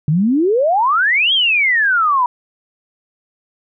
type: exponential two-way sweep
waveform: sine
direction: up then down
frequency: 141.8 to 3322 to 953 Hz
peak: -11 dBFS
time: 0.08-2.26 s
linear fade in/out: 2 ms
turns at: 1.33 s
effects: none